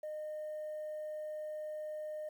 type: tone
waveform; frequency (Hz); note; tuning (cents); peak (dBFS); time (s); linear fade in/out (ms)
sine; 612; D#5; -29; -37; 0.03-2.29; 5
effects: tanh soft clip ceiling -37 dBFS + 11-bit